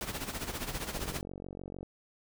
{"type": "noise with tremolo", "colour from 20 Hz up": "pink", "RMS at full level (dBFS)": -35, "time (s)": [0.01, 1.21], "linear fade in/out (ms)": 0, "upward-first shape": "sine", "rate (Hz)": 15, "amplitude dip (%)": 70}
{"type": "click train", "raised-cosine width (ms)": 2, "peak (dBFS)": -29, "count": 42, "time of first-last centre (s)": [0.95, 1.83], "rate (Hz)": 46.6}
{"effects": []}